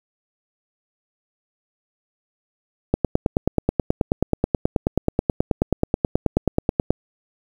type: click train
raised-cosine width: 2 ms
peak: -3 dBFS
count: 38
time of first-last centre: 2.94-6.906 s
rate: 9.33 Hz
effects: 7-bit